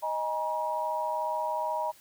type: chord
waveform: sine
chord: D# suspended fourth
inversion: none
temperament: equal with one note detuned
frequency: 622.3 / 830.6 / 953 Hz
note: D#5 / G#5 / A#5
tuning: 0 / 0 / +38 cents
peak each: -33 / -36 / -30 dBFS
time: 0.02-1.92 s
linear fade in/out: 20 ms
effects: white hiss -57 dBFS RMS until 2 s